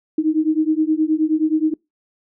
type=beating tone pair; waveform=sine; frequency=308.2 / 317.7 Hz; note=D#4 / D#4; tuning=-16 / +36 cents; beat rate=9.5 Hz; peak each=-18 dBFS; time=0.18-1.74 s; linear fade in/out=5 ms; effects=noise-tail reverb RT60 0.2 s tail -25 dB re dry